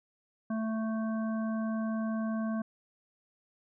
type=harmonic tone; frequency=221.2 Hz; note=A3; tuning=9 cents sharp; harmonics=1 / 3 / 5 / 7; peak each=-30 / -40 / -44 / -47 dBFS; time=0.5-2.62 s; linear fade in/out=5 ms; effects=none